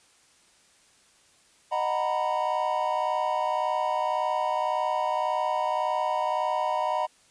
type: chord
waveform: triangle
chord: B major seventh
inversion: first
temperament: just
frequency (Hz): 617.4 / 740.8 / 926 / 987.8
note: D#5 / F#5 / A#5 / B5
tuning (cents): -14 / +2 / -12 / 0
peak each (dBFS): -28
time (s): 1.71-7.07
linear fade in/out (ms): 20
effects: white hiss -60 dBFS RMS until 7.3 s + resampled to 22050 Hz